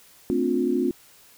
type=tone cluster; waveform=sine; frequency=224 / 261.5 / 294 / 355.7 Hz; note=A3 / C4 / D4 / F4; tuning=+31 / -1 / +2 / +32 cents; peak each=-29 / -24 / -29 / -24 dBFS; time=0.3-0.91 s; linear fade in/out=0 ms; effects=white hiss -53 dBFS RMS until 1.37 s